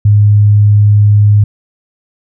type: tone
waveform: sine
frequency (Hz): 103.83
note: G#2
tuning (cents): 0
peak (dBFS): -3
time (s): 0.05-1.44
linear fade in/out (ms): 5
effects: none